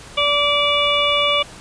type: harmonic tone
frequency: 580 Hz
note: D5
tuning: 22 cents flat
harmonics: 1 / 2 / 4 / 5 / 6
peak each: -21 / -21 / -21 / -21 / -21 dBFS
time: 0.17-1.43 s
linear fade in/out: 10 ms
effects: pink hiss -39 dBFS RMS until 1.6 s + resampled to 22050 Hz